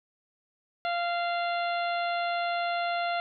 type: harmonic tone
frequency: 693 Hz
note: F5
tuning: 14 cents flat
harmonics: 1 / 2 / 3 / 4 / 5 / 6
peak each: -28 / -34 / -38 / -40 / -42 / -44 dBFS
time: 0.85-3.2 s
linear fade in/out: 0 ms
effects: none